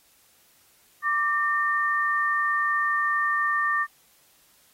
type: tone pair together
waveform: sine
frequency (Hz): 1174.7 / 1817.6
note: D6 / A#6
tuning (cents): 0 / -44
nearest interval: minor sixth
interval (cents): 756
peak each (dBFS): -24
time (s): 1.02-3.87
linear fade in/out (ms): 50
effects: white hiss -60 dBFS RMS until 4.73 s + AAC 48 kbps